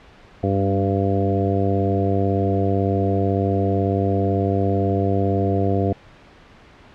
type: harmonic tone with a mistuned harmonic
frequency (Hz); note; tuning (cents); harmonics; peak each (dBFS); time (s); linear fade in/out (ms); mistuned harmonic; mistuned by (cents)
98; G2; 0; 1 / 2 / 3 / 4 / 5 / 6 / 7; -21 / -25 / -25 / -25 / -26 / -32 / -26; 0.43-5.93; 5; 2; +15
effects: pink hiss -47 dBFS RMS until 6.94 s + low-pass 3000 Hz 12 dB/octave